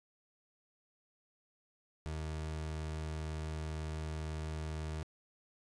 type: tone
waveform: 30% pulse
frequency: 78 Hz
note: D#2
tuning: 5 cents sharp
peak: -35 dBFS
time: 2.06-5.03 s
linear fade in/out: 0 ms
effects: resampled to 22050 Hz + 12-bit